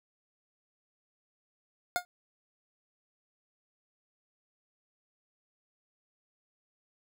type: tone with exponential decay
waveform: 25% pulse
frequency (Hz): 714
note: F5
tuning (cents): +38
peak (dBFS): -19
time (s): 1.96-2.05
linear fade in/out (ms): 0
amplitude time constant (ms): 19
effects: none